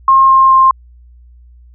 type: tone with pitch steps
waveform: sine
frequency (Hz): 1069 / 1062.8 / 1056.7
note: C6 / C6 / C6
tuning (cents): +37 / +27 / +17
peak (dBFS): -4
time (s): 0.08-0.71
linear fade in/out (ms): 2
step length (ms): 210
effects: added 60 Hz sine -38 dBFS peak until 1.74 s